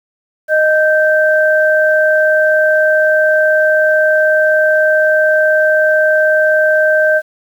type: tone pair together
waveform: sine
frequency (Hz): 619.5 / 1561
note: D#5 / G6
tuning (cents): -8 / -8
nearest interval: octave + major third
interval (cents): 1600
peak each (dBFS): -10 / -12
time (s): 0.48-7.22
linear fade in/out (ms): 50
effects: 7-bit